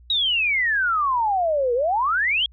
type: exponential two-way sweep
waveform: sine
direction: down then up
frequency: 3876 to 466.2 to 3343 Hz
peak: -18 dBFS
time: 0.1-2.46 s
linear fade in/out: 2 ms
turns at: 1.74 s
effects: added 60 Hz sine -46 dBFS peak until 2.52 s